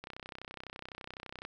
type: click train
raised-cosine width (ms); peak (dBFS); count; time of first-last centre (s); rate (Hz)
0.3; -27; 46; 0.04-1.451; 31.9
effects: none